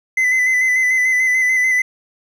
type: tone with vibrato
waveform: triangle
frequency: 2023 Hz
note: B6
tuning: 41 cents sharp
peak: -11 dBFS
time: 0.17-1.82 s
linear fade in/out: 5 ms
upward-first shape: square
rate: 6.8 Hz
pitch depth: 25 cents each way
effects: none